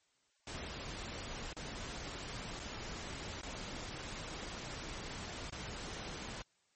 pink noise with dropouts, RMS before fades -44 dBFS, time 0.47-6.42 s, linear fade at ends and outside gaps 2 ms, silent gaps 1.531-1.566 / 2.594-2.598 / 3.414-3.431 / 5.499-5.523 s, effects white hiss -75 dBFS RMS until 6.75 s + MP3 32 kbps

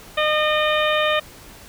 harmonic tone, 610 Hz, D#5, 34 cents flat, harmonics 1 / 2 / 3 / 4 / 5 / 6, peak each -20 / -23 / -25 / -26 / -27 / -28 dBFS, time 0.17-1.2 s, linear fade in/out 10 ms, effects pink hiss -43 dBFS RMS until 1.68 s

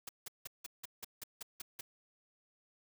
white noise bursts, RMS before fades -44 dBFS, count 10, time 0.07-1.81 s, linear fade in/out 5 ms, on 21 ms, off 170 ms, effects none

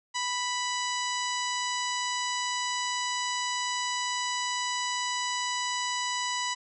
harmonic tone, 987.8 Hz, B5, in tune, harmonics 1 / 2 / 3 / 4 / 5 / 6 / 7 / 8, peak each -32 / -35 / -37 / -38 / -39 / -40 / -40 / -41 dBFS, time 0.14-6.55 s, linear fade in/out 20 ms, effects none

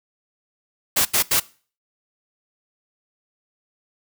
white noise bursts, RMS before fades -18 dBFS, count 3, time 0.96-1.401 s, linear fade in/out 10 ms, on 93 ms, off 81 ms, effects noise-tail reverb RT60 0.4 s tail -21 dB re dry

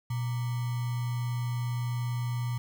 sine tone with sample-and-hold, 121.3 Hz, B2, 31 cents flat, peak -28 dBFS, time 0.1-2.58 s, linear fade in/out 5 ms, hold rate 1050 Hz, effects none

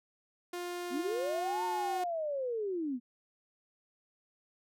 sawtooth tone with pitch glide, 352.9 to 360.9 Hz, F4 to F#4, +18 to -43 cents, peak -33 dBFS, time 0.53-2.04 s, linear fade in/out 5 ms, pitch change +39 cents, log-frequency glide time 0.99-1.57 s
sine linear two-way sweep, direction up then down, 232.1 to 915 to 232.1 Hz, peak -32 dBFS, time 0.9-3 s, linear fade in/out 50 ms, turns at 1.64 s
effects none

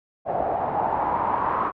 white noise with low-pass filter sweep, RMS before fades -24 dBFS, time 0.25-1.72 s, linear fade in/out 50 ms, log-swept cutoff 680 to 1100 Hz, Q 5.5, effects high-pass 60 Hz 12 dB/octave + low-pass 2000 Hz 12 dB/octave

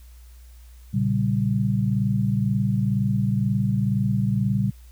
sine chord, G diminished, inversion first, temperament equal with one note detuned, 116.54 / 138.59 / 195.43 Hz, Bb2 / Db3 / G3, 0 / 0 / -5 cents, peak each -23 / -25 / -23 dBFS, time 0.93-4.71 s, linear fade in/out 20 ms, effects added 60 Hz sine -43 dBFS peak until 4.91 s + white hiss -58 dBFS RMS until 4.91 s

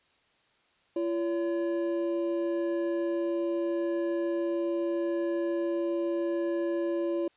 triangle tone pair together, 340.3 / 566.9 Hz, F4 / C#5, -45 / +39 cents, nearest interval major sixth, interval 884 cents, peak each -26 / -31 dBFS, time 0.96-7.28 s, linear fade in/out 5 ms, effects white hiss -67 dBFS RMS until 7.36 s + resampled to 8000 Hz

